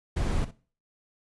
brown noise with echo, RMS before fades -26 dBFS, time 0.16-0.45 s, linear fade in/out 10 ms, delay 63 ms, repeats 1, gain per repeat -15 dB, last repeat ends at 0.513 s, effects noise-tail reverb RT60 0.4 s tail -20 dB re dry + resampled to 24000 Hz

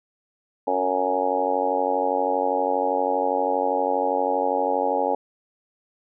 harmonic tone with a mistuned harmonic, 92.5 Hz, F#2, in tune, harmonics 3 / 4 / 5 / 6 / 7 / 8 / 9 / 10, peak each -31 / -35 / -27 / -26 / -31 / -30 / -24 / -36 dBFS, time 0.67-5.15 s, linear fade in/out 5 ms, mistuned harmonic 4, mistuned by -16 cents, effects none

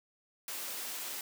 white high-pass noise, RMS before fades -40 dBFS, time 0.48-1.21 s, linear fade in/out 2 ms, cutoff 280 Hz, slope 12 dB/octave, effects none

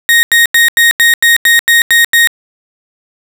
35% pulse tone bursts, 1864.7 Hz, A#6, in tune, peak -3 dBFS, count 10, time 0.09-2.273 s, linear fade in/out 0 ms, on 140 ms, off 87 ms, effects none

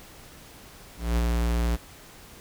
square tone with ADSR envelope, 58.5 Hz, A#1, 7 cents sharp, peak -21 dBFS, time 0.97-1.77 s, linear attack 200 ms, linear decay 35 ms, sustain -2 dB, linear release 22 ms, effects pink hiss -48 dBFS RMS until 2.4 s

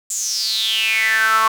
sawtooth tone with high-pass filter sweep, 221.2 Hz, A3, 9 cents sharp, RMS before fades -18 dBFS, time 0.1-1.48 s, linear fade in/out 5 ms, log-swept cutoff 7500 to 1100 Hz, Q 8.8, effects none

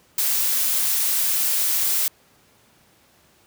blue noise, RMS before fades -21 dBFS, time 0.18-2.08 s, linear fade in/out 2 ms, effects pink hiss -57 dBFS RMS until 3.46 s + high-pass 80 Hz 12 dB/octave

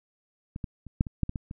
clicks, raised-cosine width 5 ms, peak -23 / -20 / -30 / -9 / -23 / -12 / -19 / -20 / -25 dBFS, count 9, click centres 0.561 / 0.642 / 0.867 / 1.009 / 1.068 / 1.233 / 1.294 / 1.358 / 1.511 s, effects none

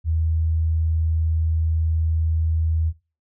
sine tone, 80.5 Hz, E2, 41 cents flat, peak -18 dBFS, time 0.04-2.93 s, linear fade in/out 50 ms, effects noise-tail reverb RT60 0.3 s tail -19 dB re dry

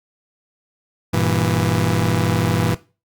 sawtooth chord, E diminished, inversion first, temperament just, 98.89 / 118.67 / 164.81 Hz, G2 / Bb2 / E3, +16 / +31 / 0 cents, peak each -17 dBFS, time 1.13-2.75 s, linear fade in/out 10 ms, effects noise-tail reverb RT60 0.3 s tail -17 dB re dry + Opus 48 kbps

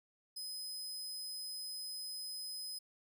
sawtooth tone, 5040 Hz, D#8, 21 cents sharp, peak -39 dBFS, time 0.36-2.79 s, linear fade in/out 10 ms, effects none

